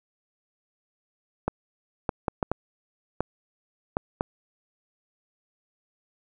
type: clicks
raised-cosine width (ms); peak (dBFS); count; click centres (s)
1; -10; 8; 1.48 / 2.092 / 2.282 / 2.428 / 2.516 / 3.206 / 3.969 / 4.209
effects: none